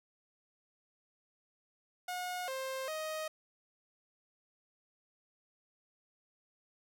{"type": "tone with pitch steps", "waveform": "sawtooth", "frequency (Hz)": [723, 528, 626], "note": ["F#5", "C5", "D#5"], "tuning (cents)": [-40, 16, 10], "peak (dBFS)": -33, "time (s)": [2.08, 3.28], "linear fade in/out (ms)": 5, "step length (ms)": 400, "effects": []}